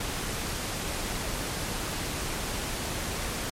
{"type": "noise", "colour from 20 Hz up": "pink", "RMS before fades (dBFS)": -32, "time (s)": [0, 3.5], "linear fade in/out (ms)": 5, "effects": ["low-pass 12000 Hz 12 dB/octave", "MP3 64 kbps"]}